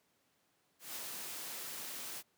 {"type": "noise with ADSR envelope", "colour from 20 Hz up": "white", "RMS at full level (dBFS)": -42, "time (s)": [0.79, 2.23], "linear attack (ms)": 170, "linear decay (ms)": 11, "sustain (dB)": -2, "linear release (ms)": 45, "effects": ["pink hiss -75 dBFS RMS until 2.37 s", "high-pass 150 Hz 12 dB/octave"]}